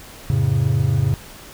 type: chord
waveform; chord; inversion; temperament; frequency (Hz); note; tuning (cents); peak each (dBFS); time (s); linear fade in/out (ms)
triangle; F augmented; none; just; 87.31 / 109.13 / 136.42; F2 / A2 / C#3; 0 / -14 / -27; -22 / -17 / -16; 0.3-1.14; 0
effects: pink hiss -40 dBFS RMS until 1.53 s